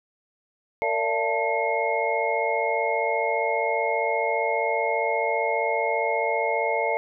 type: tone cluster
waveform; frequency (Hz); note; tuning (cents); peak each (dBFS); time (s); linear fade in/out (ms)
sine; 457.9 / 581 / 676 / 884 / 2153; A#4 / D5 / E5 / A5 / C7; -31 / -19 / +43 / +8 / +49; -28; 0.82-6.97; 0
effects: none